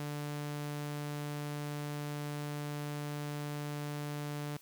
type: tone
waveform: sawtooth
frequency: 146.9 Hz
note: D3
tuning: 1 cent sharp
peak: -33 dBFS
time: 0-4.57 s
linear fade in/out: 2 ms
effects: white hiss -60 dBFS RMS until 4.61 s